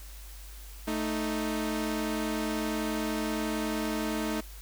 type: tone pair together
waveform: sawtooth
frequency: 220.3 / 311.1 Hz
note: A3 / D#4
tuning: +2 / 0 cents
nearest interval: tritone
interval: 598 cents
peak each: -28 dBFS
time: 0.87-4.41 s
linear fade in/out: 10 ms
effects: added 50 Hz sine -43 dBFS peak until 4.61 s + white hiss -51 dBFS RMS until 4.61 s